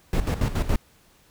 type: noise with tremolo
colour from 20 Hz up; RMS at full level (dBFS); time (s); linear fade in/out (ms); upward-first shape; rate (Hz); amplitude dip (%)
brown; -21; 0.13-0.76; 2; square; 7.1; 70
effects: pink hiss -58 dBFS RMS until 1.3 s